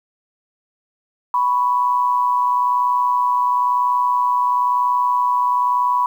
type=tone pair together; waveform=sine; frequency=987.8 / 1108.8 Hz; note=B5 / C#6; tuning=0 / 0 cents; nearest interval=major second; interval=200 cents; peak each=-15 / -22 dBFS; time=1.34-6.06 s; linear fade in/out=2 ms; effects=8-bit